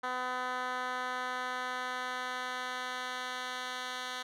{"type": "tone with band-pass filter sweep", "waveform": "10% pulse", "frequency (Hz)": 252.2, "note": "B3", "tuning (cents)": 36, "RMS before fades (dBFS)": -37, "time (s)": [0.03, 4.23], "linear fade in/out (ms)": 10, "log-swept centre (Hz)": [1300, 2900], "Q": 0.96, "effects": []}